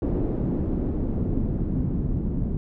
pink noise with low-pass filter sweep, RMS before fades -25 dBFS, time 0.02-2.57 s, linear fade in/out 0 ms, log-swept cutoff 360 to 210 Hz, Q 1.5, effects none

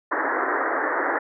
white band-pass noise, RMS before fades -24 dBFS, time 0.11-1.19 s, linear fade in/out 10 ms, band 270 to 1900 Hz, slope 96 dB/octave, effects none

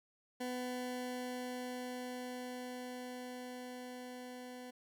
20% pulse tone with level ramp, 250 Hz, B3, 21 cents sharp, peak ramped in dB -33 to -42 dBFS, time 0.4-4.71 s, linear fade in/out 10 ms, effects none

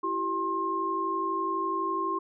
sine tone cluster, 332.7 / 384.7 / 1065 Hz, E4 / G4 / C6, +16 / -33 / +30 cents, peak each -34 / -34 / -28 dBFS, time 0.03-2.19 s, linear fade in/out 10 ms, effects none

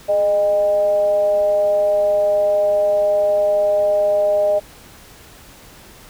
sine tone with frequency modulation, 612 Hz, D#5, 29 cents flat, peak -13 dBFS, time 0.08-4.6 s, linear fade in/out 20 ms, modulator 195 Hz, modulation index 0.34, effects pink hiss -43 dBFS RMS until 6.09 s

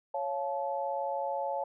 sine chord, Db augmented, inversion none, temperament just, 554.4 / 693 / 866.2 Hz, Db5 / F5 / A5, 0 / -14 / -27 cents, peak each -34 / -37 / -34 dBFS, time 0.14-1.64 s, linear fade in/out 5 ms, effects none

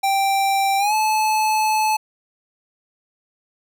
square tone with pitch glide, 784 to 864.9 Hz, G5 to A5, 0 to -30 cents, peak -17 dBFS, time 0.03-1.97 s, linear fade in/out 10 ms, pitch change +170 cents, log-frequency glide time 0.78-0.94 s, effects none

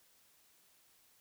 silence, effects white hiss -68 dBFS RMS until 1.2 s

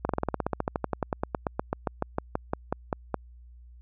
slowing click train, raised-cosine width 1 ms, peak -12 dBFS, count 30, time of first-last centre 0.05-3.143 s, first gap 42 ms, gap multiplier 1.06, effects added 60 Hz sine -47 dBFS peak until 3.81 s

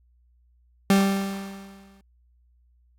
40% pulse tone with exponential decay, 196 Hz, G3, in tune, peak -13 dBFS, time 0.9-2.01 s, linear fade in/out 2 ms, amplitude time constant 240 ms, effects added 60 Hz sine -58 dBFS peak until 2.98 s + AAC 48 kbps

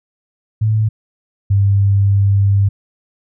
sine tone pair in turn, 108.7 / 99.42 Hz, A2 / G2, -21 / +25 cents, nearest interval major second, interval 154 cents, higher first, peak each -11 / -9 dBFS, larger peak second, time 0.61-0.89 / 1.5-2.69 s, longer second, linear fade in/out 10 ms, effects none

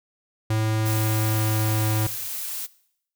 square tone with pitch glide, 109.4 to 108.46 Hz, A2 to A2, -9 to -24 cents, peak -21 dBFS, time 0.5-2.07 s, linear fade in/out 5 ms, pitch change -15 cents, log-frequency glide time 0.9-1.92 s
blue noise, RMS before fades -31 dBFS, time 0.85-2.67 s, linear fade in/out 20 ms
effects noise-tail reverb RT60 0.7 s tail -20 dB re dry

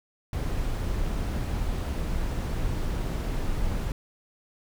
brown noise, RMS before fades -28 dBFS, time 0.33-3.92 s, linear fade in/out 2 ms, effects none

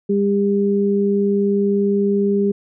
sine tone pair together, 200.7 / 401.2 Hz, G3 / G4, +41 / +40 cents, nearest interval octave, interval 1199 cents, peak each -17 dBFS, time 0.09-2.52 s, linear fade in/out 10 ms, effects none

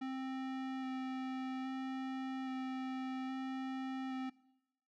square tone with vibrato, 261.9 Hz, C4, 2 cents sharp, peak -39 dBFS, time 0.01-4.3 s, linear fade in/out 10 ms, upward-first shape square, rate 0.61 Hz, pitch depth 8 cents each way, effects noise-tail reverb RT60 0.8 s tail -19 dB re dry + low-pass 3000 Hz 12 dB/octave

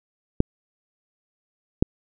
clicks, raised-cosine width 3 ms, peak -3 dBFS, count 2, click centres 0.404 / 1.825 s, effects none

